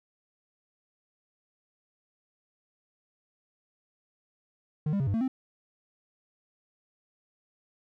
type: tone with pitch steps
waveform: triangle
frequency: 152.2 / 200 / 135.4 / 99.1 / 225.7 / 261.3 Hz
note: D#3 / G3 / C#3 / G2 / A3 / C4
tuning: -38 / +35 / -40 / +19 / +44 / -2 cents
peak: -23 dBFS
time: 4.86-5.28 s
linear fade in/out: 5 ms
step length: 70 ms
effects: none